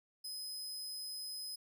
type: tone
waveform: sawtooth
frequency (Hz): 5050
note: D#8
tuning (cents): +25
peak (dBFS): -39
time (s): 0.24-1.56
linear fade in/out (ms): 10
effects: none